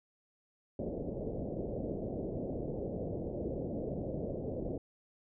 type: low-pass noise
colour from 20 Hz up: white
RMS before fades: -38 dBFS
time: 0.79-4.78 s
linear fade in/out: 2 ms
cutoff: 590 Hz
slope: 48 dB/octave
effects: none